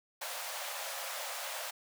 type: high-pass noise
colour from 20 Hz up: pink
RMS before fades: -40 dBFS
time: 0.21-1.71 s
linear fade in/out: 10 ms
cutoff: 520 Hz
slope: 96 dB/octave
effects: none